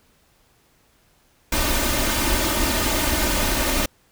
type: noise with comb filter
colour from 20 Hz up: pink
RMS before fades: -21 dBFS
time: 1.52-3.86 s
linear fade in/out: 5 ms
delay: 3.3 ms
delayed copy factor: +0.75
effects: pink hiss -60 dBFS RMS until 4.11 s